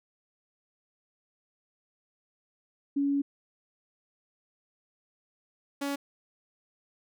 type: tone pair in turn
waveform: sine / sawtooth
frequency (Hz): 281.3 / 281.3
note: C#4 / C#4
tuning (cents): +26 / +26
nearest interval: unison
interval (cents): 0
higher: neither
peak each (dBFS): -24 / -26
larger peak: first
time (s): 2.96-3.22 / 5.81-5.96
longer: first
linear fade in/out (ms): 10
effects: none